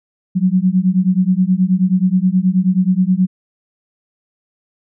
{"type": "beating tone pair", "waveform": "sine", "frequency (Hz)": [180.4, 189.8], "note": ["F#3", "F#3"], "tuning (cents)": [-44, 44], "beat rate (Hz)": 9.4, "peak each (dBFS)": -14, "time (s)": [0.35, 3.27], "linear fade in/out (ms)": 20, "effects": []}